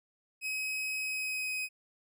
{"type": "tone with pitch glide", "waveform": "40% pulse", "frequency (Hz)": [2542, 2519], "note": ["D#7", "D#7"], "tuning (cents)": [36, 21], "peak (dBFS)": -32, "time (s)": [0.41, 1.69], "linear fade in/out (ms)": 50, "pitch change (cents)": -15, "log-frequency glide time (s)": [0.98, 1.52], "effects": []}